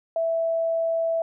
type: tone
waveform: sine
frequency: 659.3 Hz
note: E5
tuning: in tune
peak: -21 dBFS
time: 0.16-1.22 s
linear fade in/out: 2 ms
effects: none